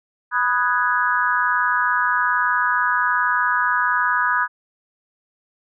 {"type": "chord", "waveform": "sine", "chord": "G# minor seventh", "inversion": "first", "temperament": "equal", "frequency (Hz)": [987.8, 1244.5, 1480, 1661.2], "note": ["B5", "D#6", "F#6", "G#6"], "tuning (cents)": [0, 0, 0, 0], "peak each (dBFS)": -22, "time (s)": [0.31, 4.48], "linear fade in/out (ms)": 50, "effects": []}